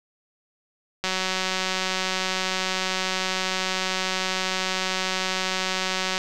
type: click train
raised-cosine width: 0.2 ms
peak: -8 dBFS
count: 962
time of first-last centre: 1.04-6.179 s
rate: 187 Hz
effects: none